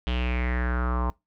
square tone with low-pass filter sweep, 61.5 Hz, B1, 7 cents flat, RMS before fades -26 dBFS, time 0.07-1.1 s, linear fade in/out 0 ms, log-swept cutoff 3200 to 1000 Hz, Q 5.5, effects noise-tail reverb RT60 0.2 s tail -23 dB re dry

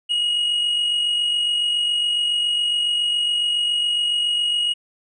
triangle tone with amplitude modulation, 2889 Hz, F#7, 42 cents flat, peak -15 dBFS, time 0.09-4.74 s, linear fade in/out 20 ms, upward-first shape sine, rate 47.2 Hz, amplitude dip 35%, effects resampled to 22050 Hz

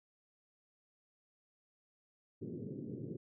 pink band-pass noise, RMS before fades -44 dBFS, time 2.41-3.17 s, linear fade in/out 10 ms, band 110 to 440 Hz, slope 48 dB/octave, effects none

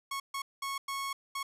sawtooth tone bursts at uneven times, 1100 Hz, C#6, 14 cents flat, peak -30 dBFS, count 5, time 0.11-0.2 / 0.34-0.42 / 0.62-0.78 / 0.88-1.13 / 1.35-1.43 s, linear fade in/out 5 ms, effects resampled to 32000 Hz

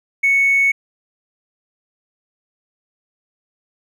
sine tone with hard clipping, 2215 Hz, C#7, 2 cents flat, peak -12 dBFS, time 0.23-0.72 s, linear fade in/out 10 ms, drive 1 dB, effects none

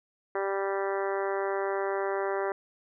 harmonic tone, 196 Hz, G3, in tune, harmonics 2 / 3 / 4 / 5 / 6 / 7 / 8 / 9 / 10, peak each -30 / -34 / -36 / -38 / -40 / -41 / -42 / -43 / -44 dBFS, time 0.35-2.52 s, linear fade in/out 2 ms, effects none

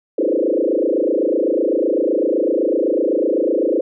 sine tone with frequency modulation, 421.6 Hz, G#4, 26 cents sharp, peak -14 dBFS, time 0.18-3.81 s, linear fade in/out 5 ms, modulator 27.9 Hz, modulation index 4.5, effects none

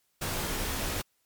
pink noise with comb filter, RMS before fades -32 dBFS, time 0.21-1.02 s, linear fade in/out 10 ms, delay 17 ms, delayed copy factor -0.5, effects white hiss -73 dBFS RMS until 1.25 s + MP3 96 kbps

